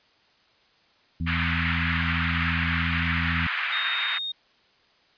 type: harmonic tone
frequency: 83.5 Hz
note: E2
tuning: 23 cents sharp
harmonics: 1 / 2 / 3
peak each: -28 / -29 / -34 dBFS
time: 1.2-3.47 s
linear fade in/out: 5 ms
type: band-pass noise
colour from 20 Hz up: pink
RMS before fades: -28 dBFS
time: 1.26-4.19 s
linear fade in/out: 20 ms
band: 1400 to 2600 Hz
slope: 24 dB/octave
type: tone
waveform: sine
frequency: 3700 Hz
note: A#7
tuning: 14 cents flat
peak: -28 dBFS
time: 3.72-4.32 s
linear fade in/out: 5 ms
effects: white hiss -61 dBFS RMS until 5.17 s + resampled to 11025 Hz